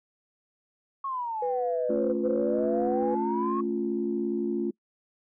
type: exponential two-way sweep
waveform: sine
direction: down then up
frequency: 1108.7 to 490.1 to 1108.7 Hz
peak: -29 dBFS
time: 1.04-3.61 s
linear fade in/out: 5 ms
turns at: 2.18 s
type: tone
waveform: sine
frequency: 496.5 Hz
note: B4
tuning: 9 cents sharp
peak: -26 dBFS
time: 1.42-3.15 s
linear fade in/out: 5 ms
type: chord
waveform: sine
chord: A augmented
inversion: none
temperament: equal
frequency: 220 / 277.2 / 349.2 Hz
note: A3 / C#4 / E#4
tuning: 0 / 0 / 0 cents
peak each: -30 / -32 / -28 dBFS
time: 1.89-4.71 s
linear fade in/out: 10 ms
effects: noise-tail reverb RT60 0.1 s tail -24 dB re dry + tanh soft clip ceiling -16 dBFS